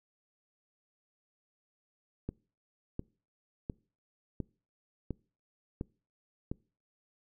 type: click train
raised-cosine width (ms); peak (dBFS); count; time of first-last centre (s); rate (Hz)
3; -22; 7; 2.29-6.515; 1.42
effects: noise-tail reverb RT60 0.4 s tail -25 dB re dry